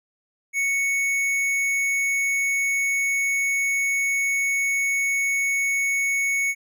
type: tone with tanh clipping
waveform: sine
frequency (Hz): 2217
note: C#7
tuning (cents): 0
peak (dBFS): -22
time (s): 0.53-6.55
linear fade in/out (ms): 50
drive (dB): 14
effects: none